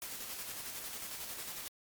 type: noise with tremolo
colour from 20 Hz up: white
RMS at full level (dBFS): -42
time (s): 0.02-1.68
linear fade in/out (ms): 0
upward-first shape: square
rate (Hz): 11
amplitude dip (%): 30
effects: MP3 96 kbps